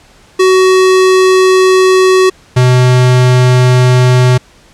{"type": "tone pair in turn", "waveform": "square", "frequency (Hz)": [374.3, 125.99], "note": ["F#4", "B2"], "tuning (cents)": [20, 35], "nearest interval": "octave + perfect fifth", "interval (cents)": 1885, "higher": "first", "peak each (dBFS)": -5, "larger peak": "neither", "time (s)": [[0.39, 2.3], [2.56, 4.38]], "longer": "first", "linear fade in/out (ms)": 10, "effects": ["pink hiss -43 dBFS RMS until 4.73 s", "low-pass 8000 Hz 12 dB/octave"]}